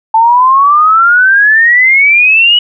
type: exponential sweep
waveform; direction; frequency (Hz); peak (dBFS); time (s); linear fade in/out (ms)
sine; up; 880 to 2952; -3; 0.14-2.59; 5
effects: none